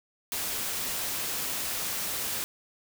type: noise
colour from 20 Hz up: white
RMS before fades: -32 dBFS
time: 0.32-2.44 s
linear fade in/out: 0 ms
effects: none